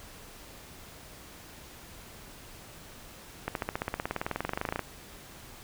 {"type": "accelerating click train", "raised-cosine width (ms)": 0.5, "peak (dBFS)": -15, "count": 27, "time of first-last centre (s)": [3.48, 4.793], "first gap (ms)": 72, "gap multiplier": 0.97, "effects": ["pink hiss -49 dBFS RMS until 5.63 s"]}